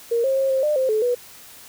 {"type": "tone with pitch steps", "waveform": "sine", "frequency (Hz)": [467.4, 535, 538, 530, 601, 523, 432.2, 489.1], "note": ["A#4", "C5", "C5", "C5", "D5", "C5", "A4", "B4"], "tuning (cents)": [5, 38, 48, 22, 40, -1, -31, -17], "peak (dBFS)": -17, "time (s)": [0.11, 1.15], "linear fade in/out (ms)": 10, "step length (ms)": 130, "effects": ["white hiss -44 dBFS RMS until 1.68 s"]}